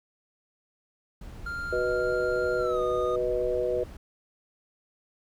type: noise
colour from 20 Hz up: brown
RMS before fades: -41 dBFS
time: 1.21-3.97 s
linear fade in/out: 5 ms
type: tone with pitch glide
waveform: triangle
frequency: 1396.9 to 1230.2 Hz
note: F6 to D#6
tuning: 0 to -20 cents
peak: -30 dBFS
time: 1.46-3.16 s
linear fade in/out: 5 ms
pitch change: -220 cents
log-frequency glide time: 2.58-2.81 s
type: chord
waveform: sine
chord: B major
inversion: second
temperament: equal with one note detuned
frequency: 370 / 491.3 / 622.3 Hz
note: F#4 / B4 / D#5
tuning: 0 / -9 / 0 cents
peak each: -30 / -27 / -31 dBFS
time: 1.72-3.84 s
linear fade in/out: 10 ms
effects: none